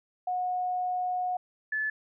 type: tone pair in turn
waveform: sine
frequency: 728 / 1731.5 Hz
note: F#5 / A6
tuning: -28 / -28 cents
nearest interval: octave + minor third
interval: 1500 cents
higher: second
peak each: -27 dBFS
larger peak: neither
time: 0.27-1.37 / 1.72-1.9 s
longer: first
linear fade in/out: 5 ms
effects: none